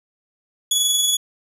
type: tone with amplitude modulation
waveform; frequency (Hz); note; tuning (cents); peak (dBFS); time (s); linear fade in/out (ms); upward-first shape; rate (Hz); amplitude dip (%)
20% pulse; 3388; G#7; +34; -9; 0.71-1.17; 5; sine; 21.5; 35
effects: none